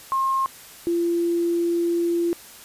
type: tone pair in turn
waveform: sine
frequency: 1069 / 341.9 Hz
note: C6 / F4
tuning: +37 / -37 cents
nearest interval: octave + minor sixth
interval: 1974 cents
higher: first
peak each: -19 dBFS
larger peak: neither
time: 0.12-0.46 / 0.87-2.33 s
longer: second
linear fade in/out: 0 ms
effects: white hiss -44 dBFS RMS until 2.64 s + resampled to 32000 Hz